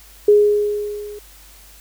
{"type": "tone with level ramp", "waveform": "sine", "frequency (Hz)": 415.3, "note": "G#4", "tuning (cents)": 0, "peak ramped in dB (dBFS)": [-6, -31], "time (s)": [0.28, 1.19], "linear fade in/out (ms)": 5, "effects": ["added 50 Hz sine -46 dBFS peak until 1.8 s", "white hiss -46 dBFS RMS until 1.8 s"]}